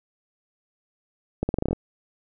accelerating click train, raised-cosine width 2 ms, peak -10 dBFS, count 9, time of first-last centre 1.43-1.73 s, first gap 60 ms, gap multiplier 0.86, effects none

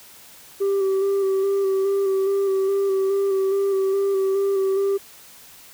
sine tone with vibrato, 390.3 Hz, G4, 8 cents flat, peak -15 dBFS, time 0.6-4.98 s, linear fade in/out 20 ms, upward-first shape square, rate 2.4 Hz, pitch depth 21 cents each way, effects tanh soft clip ceiling -17 dBFS + white hiss -46 dBFS RMS until 5.73 s

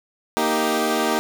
15% pulse chord, Eb major, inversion second, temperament equal, 233.1 / 311.1 / 392 Hz, Bb3 / Eb4 / G4, 0 / 0 / 0 cents, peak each -17 dBFS, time 0.37-1.19 s, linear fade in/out 0 ms, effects none

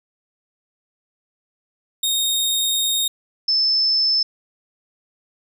sawtooth / sine tone pair in turn, 3709 / 5262 Hz, A#7 / E8, -9 / -4 cents, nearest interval tritone, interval 605 cents, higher second, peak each -15 dBFS, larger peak neither, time 2.03-3.08 / 3.48-4.23 s, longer first, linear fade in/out 5 ms, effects none

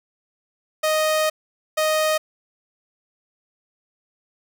sawtooth tone bursts at uneven times, 622.3 Hz, D#5, in tune, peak -14 dBFS, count 2, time 0.83-1.3 / 1.77-2.18 s, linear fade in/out 10 ms, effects none

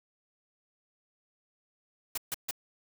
white noise bursts, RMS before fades -33 dBFS, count 3, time 2.15-2.511 s, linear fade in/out 5 ms, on 27 ms, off 140 ms, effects none

